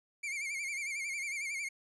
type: tone with vibrato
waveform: 45% pulse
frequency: 2243 Hz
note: C#7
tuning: 20 cents sharp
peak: -35 dBFS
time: 0.23-1.69 s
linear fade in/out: 10 ms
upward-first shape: sine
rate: 11 Hz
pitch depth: 99 cents each way
effects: resampled to 24000 Hz